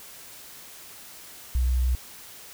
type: tone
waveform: sine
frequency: 62.4 Hz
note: B1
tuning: 19 cents sharp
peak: -20 dBFS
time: 1.55-1.95 s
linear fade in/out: 0 ms
effects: white hiss -45 dBFS RMS until 2.53 s